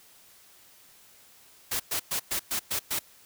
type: noise bursts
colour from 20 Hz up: white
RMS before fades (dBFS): -29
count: 7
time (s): 1.71-2.993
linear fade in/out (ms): 10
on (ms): 89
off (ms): 110
effects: white hiss -56 dBFS RMS until 3.25 s